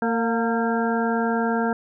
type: harmonic tone with a mistuned harmonic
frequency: 228.8 Hz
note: A#3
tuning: 32 cents flat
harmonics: 1 / 2 / 3 / 4 / 6 / 7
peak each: -23 / -26 / -28 / -29 / -31 / -31 dBFS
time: 0.02-1.73 s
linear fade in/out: 2 ms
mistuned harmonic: 3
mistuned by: +44 cents
effects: none